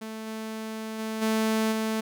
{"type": "tone with level steps", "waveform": "sawtooth", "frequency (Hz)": 220, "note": "A3", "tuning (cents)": 0, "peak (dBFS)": [-31, -29, -26, -19, -22], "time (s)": [0.01, 2.01], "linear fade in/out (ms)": 10, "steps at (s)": [0.26, 0.98, 1.21, 1.71], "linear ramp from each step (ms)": 20, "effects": []}